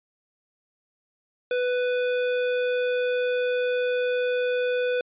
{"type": "tone", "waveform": "square", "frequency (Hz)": 496.1, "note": "B4", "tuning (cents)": 8, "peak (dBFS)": -23, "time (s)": [1.51, 5.01], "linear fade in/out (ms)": 2, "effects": ["resampled to 8000 Hz"]}